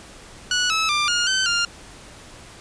15% pulse tone with pitch steps, 1469 / 1300 / 1189 / 1424 / 1533 / 1400 Hz, F#6 / E6 / D6 / F6 / G6 / F6, -13 / -24 / +21 / +33 / -39 / +4 cents, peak -12 dBFS, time 0.51-1.65 s, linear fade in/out 2 ms, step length 190 ms, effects pink hiss -43 dBFS RMS until 2.6 s + resampled to 22050 Hz

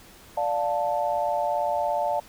sine chord, D minor, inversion none, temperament just, 587.3 / 704.8 / 881 Hz, D5 / F5 / A5, 0 / +16 / +2 cents, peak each -27 dBFS, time 0.37-2.2 s, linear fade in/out 5 ms, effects pink hiss -50 dBFS RMS until 2.28 s

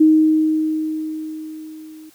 sine tone with level ramp, 312.8 Hz, D#4, 9 cents sharp, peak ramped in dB -7 to -37 dBFS, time 0-2.1 s, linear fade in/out 10 ms, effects white hiss -52 dBFS RMS until 2.14 s

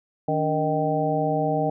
harmonic tone with a mistuned harmonic, 155.56 Hz, D#3, in tune, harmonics 1 / 2 / 3 / 4 / 5, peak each -27 / -28 / -28 / -26 / -26 dBFS, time 0.28-1.7 s, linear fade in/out 5 ms, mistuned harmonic 2, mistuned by -130 cents, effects none

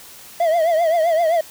triangle tone with vibrato, 660 Hz, E5, 2 cents sharp, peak -12 dBFS, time 0.4-1.41 s, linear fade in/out 5 ms, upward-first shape triangle, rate 7.7 Hz, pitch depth 120 cents each way, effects white hiss -41 dBFS RMS until 1.5 s

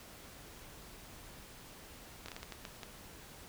slowing click train, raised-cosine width 0.2 ms, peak -26 dBFS, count 8, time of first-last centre 2.26-2.832 s, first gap 24 ms, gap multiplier 1.4, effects pink hiss -53 dBFS RMS until 3.48 s

